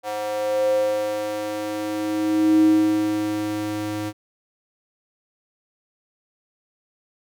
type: tone with high-pass filter sweep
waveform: square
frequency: 105.4 Hz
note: G#2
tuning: 26 cents sharp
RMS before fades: -22 dBFS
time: 0.03-4.13 s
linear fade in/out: 50 ms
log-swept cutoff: 630 to 210 Hz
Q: 9.9
effects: none

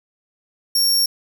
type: tone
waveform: sawtooth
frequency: 5520 Hz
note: F8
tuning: 21 cents flat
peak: -12 dBFS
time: 0.75-1.06 s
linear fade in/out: 5 ms
effects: none

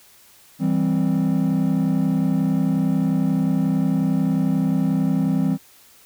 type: chord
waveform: triangle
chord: C major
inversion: first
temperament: equal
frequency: 164.81 / 196 / 261.6 Hz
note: E3 / G3 / C4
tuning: 0 / 0 / 0 cents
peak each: -19 dBFS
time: 0.59-5.58 s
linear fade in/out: 50 ms
effects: tanh soft clip ceiling -9 dBFS + white hiss -51 dBFS RMS until 6.05 s

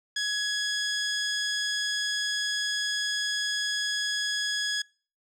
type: tone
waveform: 15% pulse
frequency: 1675 Hz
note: G#6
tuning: 14 cents sharp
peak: -20 dBFS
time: 0.16-4.82 s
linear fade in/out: 5 ms
effects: noise-tail reverb RT60 0.4 s tail -25 dB re dry + low-pass 8000 Hz 12 dB/octave

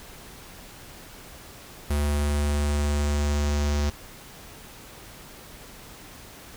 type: tone with low-pass filter sweep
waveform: square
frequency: 73.1 Hz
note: D2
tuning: 7 cents flat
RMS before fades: -24 dBFS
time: 1.9-3.9 s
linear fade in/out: 5 ms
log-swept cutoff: 11000 to 6000 Hz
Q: 2.4
effects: pink hiss -45 dBFS RMS until 6.56 s

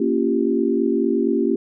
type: chord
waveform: sine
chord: G half-diminished seventh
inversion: first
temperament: equal with one note detuned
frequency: 233.1 / 277.2 / 343.2 / 392 Hz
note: Bb3 / Db4 / F4 / G4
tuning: 0 / 0 / -30 / 0 cents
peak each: -22 dBFS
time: 0-1.56 s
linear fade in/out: 5 ms
effects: none

